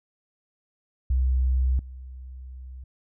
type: tone with level steps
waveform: sine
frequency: 64.1 Hz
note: C2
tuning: 35 cents flat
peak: -19 / -37 dBFS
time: 1.1-2.84 s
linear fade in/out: 5 ms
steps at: 1.79 s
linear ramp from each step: 2 ms
effects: none